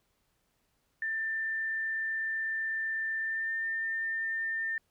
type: tone with pitch glide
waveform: sine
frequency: 1784 to 1802.6 Hz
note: A6 to A6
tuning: +23 to +41 cents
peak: -30 dBFS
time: 1.02-4.78 s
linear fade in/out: 2 ms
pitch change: +18 cents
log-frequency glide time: 3.2-3.59 s
effects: pink hiss -75 dBFS RMS until 4.9 s